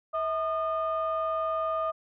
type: tone pair together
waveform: sine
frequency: 644.5 / 1220 Hz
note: E5 / D#6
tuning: -39 / -34 cents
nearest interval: major seventh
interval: 1105 cents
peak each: -28 dBFS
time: 0.13-1.92 s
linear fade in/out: 20 ms
effects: tanh soft clip ceiling -21 dBFS